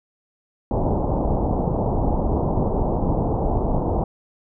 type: low-pass noise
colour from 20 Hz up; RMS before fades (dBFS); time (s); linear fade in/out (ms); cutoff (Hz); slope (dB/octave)
pink; -21; 0.71-4.04; 2; 920; 48
effects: none